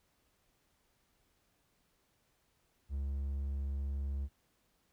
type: tone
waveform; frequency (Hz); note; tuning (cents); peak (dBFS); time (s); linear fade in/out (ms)
triangle; 69.3; C#2; 0; -32; 2.89-4.29; 50
effects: pink hiss -75 dBFS RMS until 4.92 s